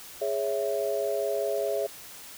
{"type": "chord", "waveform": "sine", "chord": "C# minor", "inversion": "second", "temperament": "equal", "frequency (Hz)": [415.3, 554.4, 659.3], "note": ["G#4", "C#5", "E5"], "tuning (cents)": [0, 0, 0], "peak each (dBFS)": -30, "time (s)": [0.21, 1.87], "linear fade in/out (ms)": 10, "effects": ["white hiss -45 dBFS RMS until 2.37 s"]}